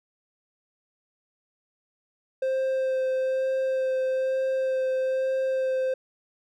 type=tone with vibrato; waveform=triangle; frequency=524 Hz; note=C5; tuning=2 cents sharp; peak=-21 dBFS; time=2.42-5.94 s; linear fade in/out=5 ms; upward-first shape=sine; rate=1.1 Hz; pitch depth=11 cents each way; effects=none